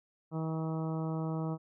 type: harmonic tone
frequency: 160 Hz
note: D#3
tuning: 49 cents sharp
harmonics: 1 / 2 / 3 / 4 / 5 / 6 / 7 / 8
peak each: -33 / -39 / -43 / -45 / -47 / -49 / -50 / -51 dBFS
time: 0.31-1.58 s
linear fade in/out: 50 ms
effects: none